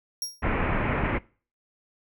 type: tone with exponential decay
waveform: sawtooth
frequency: 5600 Hz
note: F8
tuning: 4 cents sharp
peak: -23 dBFS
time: 0.22-0.43 s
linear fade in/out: 1 ms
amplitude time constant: 45 ms
type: low-pass noise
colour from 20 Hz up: pink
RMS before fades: -26 dBFS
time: 0.42-1.19 s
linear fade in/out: 20 ms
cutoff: 2500 Hz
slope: 48 dB/octave
type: click train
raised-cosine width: 5 ms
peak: -19 dBFS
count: 6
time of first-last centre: 0.48-1.176 s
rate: 7.18 Hz
effects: noise-tail reverb RT60 0.4 s tail -23 dB re dry